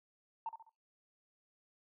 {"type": "tone with echo", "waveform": "sine", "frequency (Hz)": 901, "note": "A5", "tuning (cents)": 41, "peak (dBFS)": -35, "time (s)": [0.46, 0.49], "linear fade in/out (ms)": 2, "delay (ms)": 68, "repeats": 3, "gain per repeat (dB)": -8, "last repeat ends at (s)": 0.694, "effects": ["noise-tail reverb RT60 0.3 s tail -24 dB re dry", "tanh soft clip ceiling -31 dBFS"]}